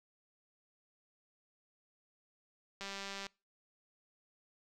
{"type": "click train", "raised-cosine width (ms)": 0.2, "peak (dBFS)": -26, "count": 91, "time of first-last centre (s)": [2.81, 3.267], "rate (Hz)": 197, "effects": ["noise-tail reverb RT60 0.3 s tail -25 dB re dry"]}